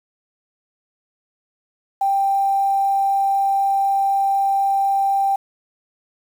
sine tone with quantisation, 787 Hz, G5, 7 cents sharp, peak -15 dBFS, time 2.01-5.36 s, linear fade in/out 5 ms, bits 7, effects none

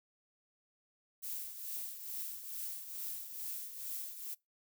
violet noise with tremolo, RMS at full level -40 dBFS, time 1.22-4.35 s, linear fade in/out 20 ms, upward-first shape triangle, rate 2.3 Hz, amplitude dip 65%, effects noise-tail reverb RT60 0.2 s tail -24 dB re dry

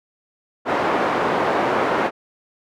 pink band-pass noise, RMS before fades -20 dBFS, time 0.65-2.11 s, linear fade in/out 50 ms, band 370 to 1300 Hz, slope 12 dB/octave, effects none

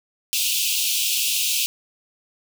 pink high-pass noise, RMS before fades -22 dBFS, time 0.33-1.66 s, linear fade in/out 0 ms, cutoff 2500 Hz, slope 96 dB/octave, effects none

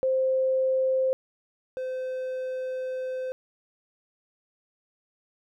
sine / triangle tone pair in turn, 523.3 / 514.9 Hz, C5 / C5, 0 / -28 cents, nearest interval unison, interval 28 cents, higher first, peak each -21 / -27 dBFS, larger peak first, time 0.03-1.13 / 1.77-3.32 s, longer second, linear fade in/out 0 ms, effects none

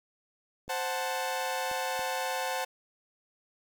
clicks, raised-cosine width 2 ms, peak -34 dBFS, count 3, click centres 0.68 / 1.714 / 1.993 s
sawtooth chord, F# diminished, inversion second, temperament equal, 523.3 / 740 / 880 Hz, C5 / F#5 / A5, 0 / 0 / 0 cents, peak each -31 dBFS, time 0.69-2.65 s, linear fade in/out 10 ms
effects 9-bit

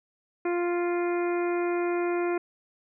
harmonic tone, 349.2 Hz, F4, in tune, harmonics 1 / 2 / 3 / 4 / 5 / 6 / 7, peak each -25 / -34 / -38 / -39 / -44 / -42 / -42 dBFS, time 0.45-2.38 s, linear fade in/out 5 ms, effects none

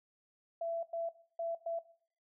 sine tone bursts at uneven times, 669 Hz, E5, 25 cents sharp, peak -34 dBFS, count 4, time 0.61-0.83 / 0.93-1.09 / 1.39-1.55 / 1.66-1.79 s, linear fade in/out 5 ms, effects noise-tail reverb RT60 0.5 s tail -17 dB re dry

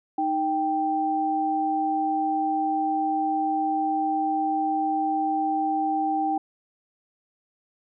sine tone pair together, 311.1 / 783.9 Hz, D#4 / G5, 0 / 0 cents, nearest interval octave + major third, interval 1600 cents, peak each -27 / -23 dBFS, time 0.18-6.38 s, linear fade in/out 5 ms, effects none

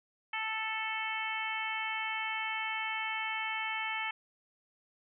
harmonic tone, 440 Hz, A4, in tune, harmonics 2 / 3 / 4 / 5 / 6 / 7, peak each -39 / -42 / -41 / -37 / -41 / -43 dBFS, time 0.33-4.11 s, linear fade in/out 5 ms, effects none

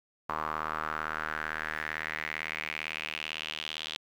sawtooth tone with band-pass filter sweep, 77.78 Hz, D#2, in tune, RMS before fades -36 dBFS, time 0.29-3.97 s, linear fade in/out 5 ms, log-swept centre 1100 to 3400 Hz, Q 4, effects 10-bit

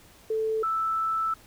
sine tone pair in turn, 440 / 1318.5 Hz, A4 / E6, 0 / 0 cents, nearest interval octave + perfect fifth, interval 1900 cents, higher second, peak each -24 dBFS, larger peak neither, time 0.3-0.63 / 0.63-1.34 s, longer second, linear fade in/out 5 ms, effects pink hiss -54 dBFS RMS until 1.46 s

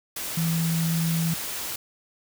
sine tone in noise, 164.81 Hz, E3, in tune, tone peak -22 dBFS, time 0.37-1.34 s, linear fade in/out 5 ms, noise white, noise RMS -32 dBFS, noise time 0.16-1.76 s, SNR +7 dB, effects none

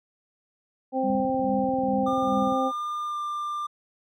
harmonic tone, 262.2 Hz, C4, 4 cents sharp, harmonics 1 / 2 / 3, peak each -27 / -27 / -27 dBFS, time 0.92-2.72 s, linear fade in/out 50 ms
sine tone with tremolo, 202.6 Hz, G#3, 43 cents flat, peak -25 dBFS, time 1.03-2.6 s, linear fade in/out 10 ms, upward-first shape sine, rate 2.4 Hz, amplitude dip 95%
click train, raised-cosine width 5 ms, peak -26 dBFS, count 30, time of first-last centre 1.1-2.522 s, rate 20.4 Hz
triangle tone with pitch glide, 1203 to 1191.2 Hz, D6 to D6, +41 to +24 cents, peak -26 dBFS, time 2.06-3.67 s, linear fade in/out 10 ms, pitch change -17 cents, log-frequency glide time 3.05-3.19 s
effects high-pass 100 Hz 12 dB/octave

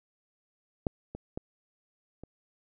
clicks, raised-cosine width 2 ms, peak -14 / -25 / -21 / -30 dBFS, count 4, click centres 0.868 / 1.15 / 1.375 / 2.236 s, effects none

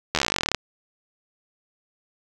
slowing click train, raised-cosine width 0.2 ms, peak -3 dBFS, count 21, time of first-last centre 0.15-0.547 s, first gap 12 ms, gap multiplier 1.05, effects none

